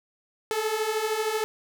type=beating tone pair; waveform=sawtooth; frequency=426.2 / 439.2 Hz; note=G#4 / A4; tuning=+45 / -3 cents; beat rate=13 Hz; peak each=-26 / -23 dBFS; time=0.51-1.44 s; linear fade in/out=0 ms; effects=none